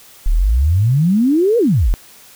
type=exponential two-way sweep; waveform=sine; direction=up then down; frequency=33.39 to 493.9 to 33.39 Hz; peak=-10 dBFS; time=0.26-1.94 s; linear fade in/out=0 ms; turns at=1.58 s; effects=white hiss -43 dBFS RMS until 2.35 s